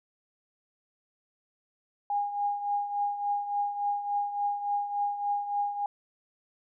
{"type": "tone with tremolo", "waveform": "sine", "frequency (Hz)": 816, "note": "G#5", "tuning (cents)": -31, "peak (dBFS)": -24, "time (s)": [2.1, 5.86], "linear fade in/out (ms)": 2, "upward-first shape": "triangle", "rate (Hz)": 3.5, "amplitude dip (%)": 70, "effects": []}